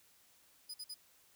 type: tone bursts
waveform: sawtooth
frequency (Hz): 4978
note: D#8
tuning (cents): 0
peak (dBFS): -40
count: 3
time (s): 0.69-0.944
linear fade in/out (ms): 10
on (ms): 52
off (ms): 49
effects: white hiss -67 dBFS RMS until 1.35 s